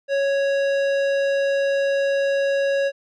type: tone with tanh clipping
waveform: sine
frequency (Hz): 554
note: C#5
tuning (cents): -1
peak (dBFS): -20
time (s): 0.08-2.92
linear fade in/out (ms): 50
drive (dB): 15
effects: none